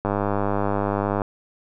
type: click train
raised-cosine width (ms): 1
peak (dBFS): -9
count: 119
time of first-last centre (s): 0.05-1.218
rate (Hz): 101
effects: none